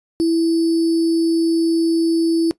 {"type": "tone with sample-and-hold", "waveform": "sine", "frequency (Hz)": 329.6, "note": "E4", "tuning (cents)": 0, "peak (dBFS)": -13, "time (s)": [0.2, 2.51], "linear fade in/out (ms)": 0, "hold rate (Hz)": 4900, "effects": ["noise-tail reverb RT60 0.1 s tail -17 dB re dry", "resampled to 22050 Hz"]}